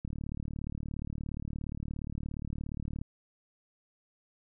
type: click train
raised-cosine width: 5 ms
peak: -25 dBFS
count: 111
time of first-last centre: 0.05-3.015 s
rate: 37.1 Hz
effects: none